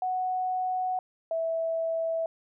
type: tone pair in turn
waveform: sine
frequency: 740 / 655.4 Hz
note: F#5 / E5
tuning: 0 / -10 cents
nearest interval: major second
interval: 210 cents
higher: first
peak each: -26 dBFS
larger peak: neither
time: 0.02-0.99 / 1.31-2.26 s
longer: first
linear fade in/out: 2 ms
effects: none